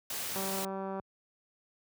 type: noise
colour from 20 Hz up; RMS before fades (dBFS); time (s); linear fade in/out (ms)
white; -37; 0.1-0.65; 2
type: click train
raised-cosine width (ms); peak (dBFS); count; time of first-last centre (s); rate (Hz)
1; -25; 124; 0.36-0.997; 193
effects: high-pass 80 Hz 12 dB/octave